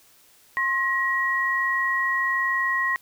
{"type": "tone pair together", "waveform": "sine", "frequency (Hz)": [1066, 1899.4], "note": ["C6", "A#6"], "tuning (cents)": [32, 32], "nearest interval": "minor seventh", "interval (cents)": 1000, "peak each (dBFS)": [-26, -22], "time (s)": [0.57, 2.96], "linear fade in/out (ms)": 0, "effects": ["white hiss -56 dBFS RMS until 3.01 s"]}